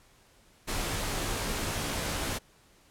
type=noise with comb filter; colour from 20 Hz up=pink; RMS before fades=-32 dBFS; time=0.67-2.39 s; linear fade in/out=20 ms; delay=16 ms; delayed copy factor=-0.5; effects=pink hiss -61 dBFS RMS until 2.9 s + low-pass 12000 Hz 12 dB/octave